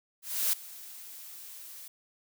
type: noise with ADSR envelope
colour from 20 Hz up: blue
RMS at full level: -26 dBFS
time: 0.22-1.88 s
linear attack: 310 ms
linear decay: 5 ms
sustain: -20 dB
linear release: 4 ms
effects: none